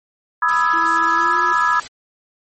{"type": "chord", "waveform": "sine", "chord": "E major seventh", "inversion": "second", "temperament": "equal with one note detuned", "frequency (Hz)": [987.8, 1244.5, 1318.5, 1679.6], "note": ["B5", "D#6", "E6", "G#6"], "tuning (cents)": [0, 0, 0, 19], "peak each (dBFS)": -19, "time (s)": [0.42, 1.8], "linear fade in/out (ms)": 5}
{"type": "noise", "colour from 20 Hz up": "white", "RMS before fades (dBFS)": -33, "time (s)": [0.48, 1.88], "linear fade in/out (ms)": 10}
{"type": "tone with pitch glide", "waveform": "sine", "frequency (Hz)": [330, 353.7], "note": ["E4", "F4"], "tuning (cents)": [2, 22], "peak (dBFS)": -28, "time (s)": [0.73, 1.53], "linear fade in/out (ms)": 10, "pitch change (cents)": 120, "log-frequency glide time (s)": [1.11, 1.39]}
{"effects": ["MP3 32 kbps"]}